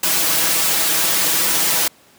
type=noise with comb filter; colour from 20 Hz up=white; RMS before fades=-17 dBFS; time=0.03-1.88 s; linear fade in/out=5 ms; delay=6.1 ms; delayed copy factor=+0.9; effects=pink hiss -50 dBFS RMS until 2.18 s + high-pass 150 Hz 12 dB/octave